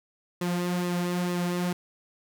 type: tone with flanger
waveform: sawtooth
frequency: 177 Hz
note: F3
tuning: 23 cents sharp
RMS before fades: -28 dBFS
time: 0.41-1.73 s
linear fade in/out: 5 ms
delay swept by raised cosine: 1.3 to 4.4 ms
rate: 2.2 Hz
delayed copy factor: -0.55
effects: none

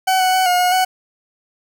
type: tone with pitch steps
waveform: 40% pulse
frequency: 754 / 743 / 749 / 718 / 723 / 745 Hz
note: F#5 / F#5 / F#5 / F5 / F#5 / F#5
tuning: +32 / +7 / +21 / +48 / -40 / +12 cents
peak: -12 dBFS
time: 0.07-0.85 s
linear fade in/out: 10 ms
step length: 130 ms
effects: 7-bit

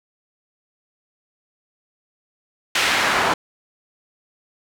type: noise with band-pass filter sweep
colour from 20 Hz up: pink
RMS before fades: -19 dBFS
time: 2.75-3.34 s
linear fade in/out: 5 ms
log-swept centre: 2800 to 1000 Hz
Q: 0.89
effects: none

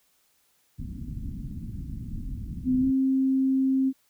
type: low-pass noise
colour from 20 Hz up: pink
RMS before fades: -35 dBFS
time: 0.78-2.92 s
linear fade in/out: 20 ms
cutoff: 270 Hz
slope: 48 dB/octave
type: tone with pitch glide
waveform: sine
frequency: 255.9 to 265.4 Hz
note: C4 to C4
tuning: -38 to +25 cents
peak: -20 dBFS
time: 2.64-3.93 s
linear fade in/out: 50 ms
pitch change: +63 cents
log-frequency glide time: 2.8-2.86 s
effects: white hiss -67 dBFS RMS until 4.09 s

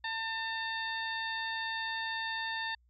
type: harmonic tone with a mistuned harmonic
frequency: 898 Hz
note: A5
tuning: 35 cents sharp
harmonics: 1 / 2 / 3 / 4 / 5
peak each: -39 / -36 / -46 / -42 / -46 dBFS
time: 0.04-2.75 s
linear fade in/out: 5 ms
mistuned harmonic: 4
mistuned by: +21 cents
effects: added 60 Hz sine -64 dBFS peak until 2.89 s

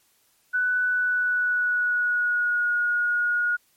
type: tone with pitch glide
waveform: sine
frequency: 1490 to 1442.6 Hz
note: F#6 to F#6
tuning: +12 to -44 cents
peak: -20 dBFS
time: 0.53-3.57 s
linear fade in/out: 20 ms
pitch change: -56 cents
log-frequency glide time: 0.86-2.74 s
effects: white hiss -64 dBFS RMS until 3.76 s + MP3 64 kbps

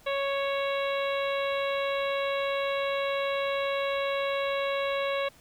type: harmonic tone with a mistuned harmonic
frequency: 554.4 Hz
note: C#5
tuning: in tune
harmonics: 1 / 2 / 3 / 4 / 5 / 6 / 7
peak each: -28 / -34 / -39 / -37 / -39 / -42 / -41 dBFS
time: 0.06-5.29 s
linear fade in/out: 10 ms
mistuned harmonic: 5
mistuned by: -16 cents
effects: pink hiss -57 dBFS RMS until 5.4 s

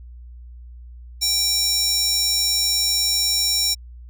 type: tone with high-pass filter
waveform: square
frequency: 784 Hz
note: G5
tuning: in tune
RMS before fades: -20 dBFS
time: 1.21-3.75 s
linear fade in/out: 20 ms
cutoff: 5300 Hz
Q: 3.3
effects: added 60 Hz sine -37 dBFS peak until 4.09 s

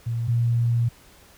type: tone pair in turn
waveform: sine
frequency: 116.54 / 118.03 Hz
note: A#2 / A#2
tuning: 0 / +22 cents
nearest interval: unison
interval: 22 cents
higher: second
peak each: -23 / -18 dBFS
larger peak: second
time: 0.06-0.28 / 0.28-0.89 s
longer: second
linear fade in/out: 10 ms
effects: pink hiss -52 dBFS RMS until 1.37 s

